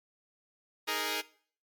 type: chord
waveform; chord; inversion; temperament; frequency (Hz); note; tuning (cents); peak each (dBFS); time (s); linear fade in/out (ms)
5% pulse; D# suspended fourth; none; equal; 311.1 / 415.3 / 466.2; D#4 / G#4 / A#4; 0 / 0 / 0; -26 / -23 / -24; 0.87-1.22; 20
effects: noise-tail reverb RT60 0.5 s tail -20 dB re dry + MP3 96 kbps